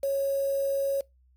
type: tone with quantisation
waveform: sine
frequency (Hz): 551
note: C#5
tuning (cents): -11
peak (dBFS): -24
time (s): 0.03-1.01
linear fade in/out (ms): 5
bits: 7
effects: noise-tail reverb RT60 0.2 s tail -23 dB re dry + added 63 Hz sine -59 dBFS peak until 1.36 s